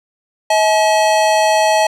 square tone pair together, 639.1 / 855 Hz, D#5 / A5, +46 / -50 cents, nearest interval perfect fourth, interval 504 cents, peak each -14 dBFS, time 0.5-1.87 s, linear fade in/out 5 ms, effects low-pass 9000 Hz 12 dB/octave

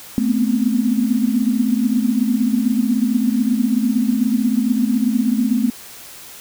sine tone cluster, 217.6 / 240.1 / 248.5 / 264.6 Hz, A3 / B3 / B3 / C4, -19 / -49 / +11 / +20 cents, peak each -18 / -23 / -19 / -22 dBFS, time 0.18-5.7 s, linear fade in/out 0 ms, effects white hiss -38 dBFS RMS until 6.4 s

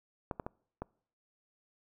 clicks, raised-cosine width 1 ms, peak -20 / -23 / -23 / -23 dBFS, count 4, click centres 0.312 / 0.398 / 0.465 / 0.82 s, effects noise-tail reverb RT60 0.6 s tail -26 dB re dry

